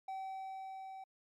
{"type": "tone with level ramp", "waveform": "triangle", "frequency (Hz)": 767, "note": "G5", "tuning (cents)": -38, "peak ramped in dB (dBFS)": [-37, -44], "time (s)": [0.08, 1.04], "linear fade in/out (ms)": 5, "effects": ["MP3 64 kbps"]}